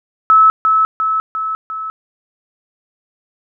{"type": "tone with echo", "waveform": "sine", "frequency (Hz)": 1300, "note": "E6", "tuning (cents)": -24, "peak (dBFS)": -5, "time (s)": [0.3, 0.5], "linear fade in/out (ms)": 0, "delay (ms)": 350, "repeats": 4, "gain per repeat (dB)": -4, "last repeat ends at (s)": 1.9, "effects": []}